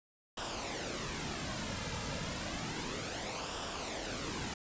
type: noise with flanger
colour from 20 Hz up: pink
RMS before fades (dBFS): -39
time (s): 0.37-4.54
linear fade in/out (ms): 5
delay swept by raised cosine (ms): 0.46 to 2.76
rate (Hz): 0.31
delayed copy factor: -0.55
effects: resampled to 16000 Hz